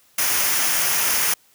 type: noise with comb filter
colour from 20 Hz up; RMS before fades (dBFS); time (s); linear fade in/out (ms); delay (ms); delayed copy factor
white; -20; 0.18-1.34; 5; 0.25; -0.5
effects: white hiss -57 dBFS RMS until 1.54 s + high-pass 60 Hz 12 dB/octave